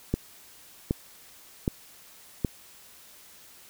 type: click train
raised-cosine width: 3 ms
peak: -11 dBFS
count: 4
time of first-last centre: 0.14-2.448 s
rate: 1.3 Hz
effects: white hiss -52 dBFS RMS until 3.69 s